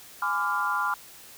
sine chord, G# diminished seventh, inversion none, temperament equal with one note detuned, 830.6 / 1013.2 / 1174.7 / 1396.9 Hz, G#5 / B5 / D6 / F6, 0 / +44 / 0 / 0 cents, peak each -33 / -29 / -30 / -28 dBFS, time 0.22-0.94 s, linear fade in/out 2 ms, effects white hiss -48 dBFS RMS until 1.37 s

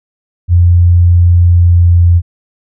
sine tone with pitch glide, 87.31 to 86.56 Hz, F2 to F2, 0 to -15 cents, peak -3 dBFS, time 0.48-2.22 s, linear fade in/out 50 ms, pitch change -15 cents, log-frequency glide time 1.41-2.07 s, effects none

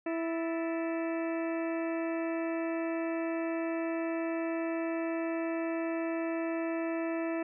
harmonic tone with a mistuned harmonic, 329.6 Hz, E4, in tune, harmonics 1 / 2 / 3 / 4 / 5 / 6 / 7 / 8, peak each -32 / -36 / -46 / -46 / -46 / -50 / -49 / -48 dBFS, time 0.06-7.43 s, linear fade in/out 5 ms, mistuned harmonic 5, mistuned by +110 cents, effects none

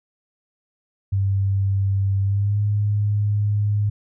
sine tone with pitch glide, 98 to 103.65 Hz, G2 to G#2, 0 to -3 cents, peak -17 dBFS, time 1.12-3.9 s, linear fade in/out 10 ms, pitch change +97 cents, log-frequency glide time 2.22-2.6 s, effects none

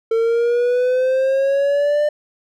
triangle exponential sweep, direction up, 450 to 599 Hz, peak -12 dBFS, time 0.11-2.09 s, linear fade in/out 5 ms, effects none

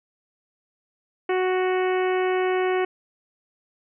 harmonic tone, 370 Hz, F#4, in tune, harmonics 1 / 2 / 3 / 4 / 5 / 6 / 7 / 8, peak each -21 / -28 / -33 / -35 / -34 / -35 / -40 / -42 dBFS, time 1.29-2.85 s, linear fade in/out 5 ms, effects none

